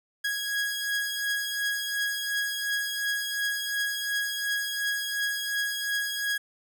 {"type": "beating tone pair", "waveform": "sawtooth", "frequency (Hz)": [1652, 1654.8], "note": ["G#6", "G#6"], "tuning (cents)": [-10, -7], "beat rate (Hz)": 2.8, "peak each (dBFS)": [-30, -25], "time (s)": [0.24, 6.38], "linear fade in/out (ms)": 10, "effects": []}